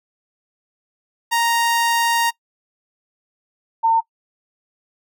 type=tone pair in turn; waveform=sawtooth / sine; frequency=932.3 / 906.3 Hz; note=A#5 / A#5; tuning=0 / -49 cents; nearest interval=unison; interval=49 cents; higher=first; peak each=-12 dBFS; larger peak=neither; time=1.31-2.31 / 3.83-4.01 s; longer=first; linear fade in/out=20 ms; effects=noise-tail reverb RT60 0.1 s tail -22 dB re dry